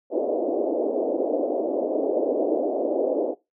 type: band-pass noise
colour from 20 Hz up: white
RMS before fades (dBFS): -24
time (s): 0.1-3.35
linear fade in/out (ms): 50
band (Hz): 280 to 640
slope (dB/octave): 48
effects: noise-tail reverb RT60 0.2 s tail -19 dB re dry